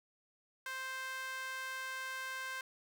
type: tone with high-pass filter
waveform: sawtooth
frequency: 523.3 Hz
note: C5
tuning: in tune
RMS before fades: -42 dBFS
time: 0.66-2.61 s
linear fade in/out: 2 ms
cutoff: 1400 Hz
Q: 2.9
effects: none